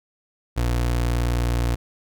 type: tone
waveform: 30% pulse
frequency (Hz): 59.4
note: A#1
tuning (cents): +33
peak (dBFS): -17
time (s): 0.56-1.76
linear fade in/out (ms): 20
effects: none